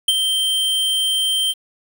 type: tone with ADSR envelope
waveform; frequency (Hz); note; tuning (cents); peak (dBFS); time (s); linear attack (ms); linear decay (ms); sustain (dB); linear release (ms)
square; 3136; G7; 0; -11; 0.08-1.54; 5; 37; -6; 38
effects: 7-bit